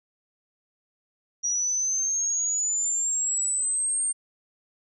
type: exponential sweep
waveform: sine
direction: up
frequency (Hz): 5760 to 8740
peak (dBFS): -23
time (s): 1.43-4.13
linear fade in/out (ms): 20
effects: none